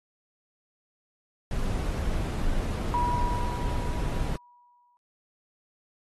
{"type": "noise", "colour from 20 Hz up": "brown", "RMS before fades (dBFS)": -28, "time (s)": [1.51, 4.36], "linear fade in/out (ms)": 2}
{"type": "tone with exponential decay", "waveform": "sine", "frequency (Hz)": 970, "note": "B5", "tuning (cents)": -31, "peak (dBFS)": -23, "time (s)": [2.94, 4.97], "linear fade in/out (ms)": 0, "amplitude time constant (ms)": 440}
{"effects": ["AAC 32 kbps"]}